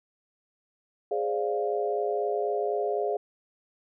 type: chord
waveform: sine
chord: D half-diminished seventh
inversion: second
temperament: equal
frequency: 415.3 / 523.3 / 587.3 / 698.5 Hz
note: Ab4 / C5 / D5 / F5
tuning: 0 / 0 / 0 / 0 cents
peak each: -28 / -34 / -33 / -31 dBFS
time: 1.11-3.17 s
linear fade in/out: 5 ms
effects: none